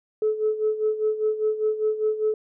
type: tone with tremolo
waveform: sine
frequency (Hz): 431.3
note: A4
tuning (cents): -35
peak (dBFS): -17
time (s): 0.22-2.34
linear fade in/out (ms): 2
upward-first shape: sine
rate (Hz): 5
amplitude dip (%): 75
effects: tanh soft clip ceiling -14 dBFS